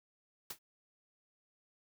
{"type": "noise with exponential decay", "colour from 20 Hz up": "white", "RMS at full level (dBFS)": -37, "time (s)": [0.5, 0.59], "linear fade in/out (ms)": 5, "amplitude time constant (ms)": 19, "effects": []}